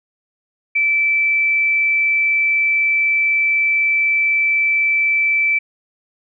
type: tone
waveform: sine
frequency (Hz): 2322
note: D7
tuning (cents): -20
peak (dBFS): -13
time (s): 0.75-5.59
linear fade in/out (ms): 10
effects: none